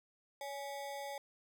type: ring-modulated tone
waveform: square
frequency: 698.5 Hz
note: F5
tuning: in tune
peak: -39 dBFS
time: 0.41-1.18 s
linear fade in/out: 2 ms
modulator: 136 Hz
effects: none